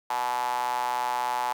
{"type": "tone with high-pass filter", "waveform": "sawtooth", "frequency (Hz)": 123.47, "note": "B2", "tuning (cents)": 0, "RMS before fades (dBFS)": -28, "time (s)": [0.1, 1.53], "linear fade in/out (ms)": 5, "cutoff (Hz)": 880, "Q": 7.5, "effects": []}